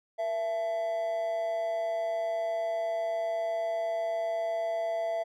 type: tone with amplitude modulation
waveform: triangle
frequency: 668 Hz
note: E5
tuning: 23 cents sharp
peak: -24 dBFS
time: 0.18-5.24 s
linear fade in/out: 20 ms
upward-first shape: sine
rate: 201 Hz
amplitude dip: 50%
effects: none